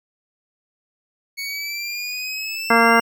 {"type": "exponential sweep", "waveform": "25% pulse", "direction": "up", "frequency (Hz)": [2217, 2794], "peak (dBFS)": -22, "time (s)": [1.37, 3.01], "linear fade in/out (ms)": 20}
{"type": "harmonic tone", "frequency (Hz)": 230.8, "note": "A#3", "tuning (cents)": -17, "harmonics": [1, 2, 3, 4, 5, 6, 7, 9], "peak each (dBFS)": [-20, -20, -20, -20, -20, -20, -20, -20], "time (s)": [2.7, 3], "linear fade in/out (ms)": 5}
{"effects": []}